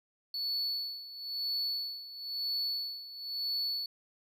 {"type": "tone with tremolo", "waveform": "triangle", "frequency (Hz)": 4435, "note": "C#8", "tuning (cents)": 0, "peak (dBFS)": -29, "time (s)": [0.34, 3.86], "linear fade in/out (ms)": 2, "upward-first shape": "sine", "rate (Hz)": 1, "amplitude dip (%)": 80, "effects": []}